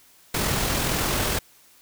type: noise with amplitude modulation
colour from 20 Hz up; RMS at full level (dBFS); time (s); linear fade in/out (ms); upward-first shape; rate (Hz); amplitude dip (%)
pink; -23; 0.34-1.39; 5; sine; 41.8; 30
effects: white hiss -55 dBFS RMS until 1.81 s